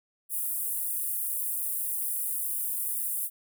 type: high-pass noise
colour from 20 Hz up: pink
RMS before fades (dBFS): -31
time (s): 0.29-3.3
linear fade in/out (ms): 50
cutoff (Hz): 9400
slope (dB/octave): 48
effects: none